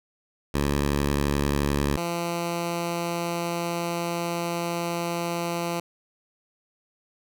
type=tone pair in turn; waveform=10% pulse; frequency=71.4 / 170.95 Hz; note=D2 / F3; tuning=-48 / -37 cents; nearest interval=octave + minor third; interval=1511 cents; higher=second; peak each=-14 / -18 dBFS; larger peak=first; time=0.54-1.97 / 1.97-5.8 s; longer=second; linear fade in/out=5 ms; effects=none